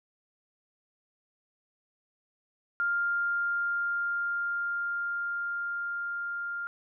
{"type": "tone with level ramp", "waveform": "sine", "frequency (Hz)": 1400, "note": "F6", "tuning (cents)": 4, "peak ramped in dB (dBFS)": [-25, -32], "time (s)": [2.8, 6.67], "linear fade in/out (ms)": 0, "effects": []}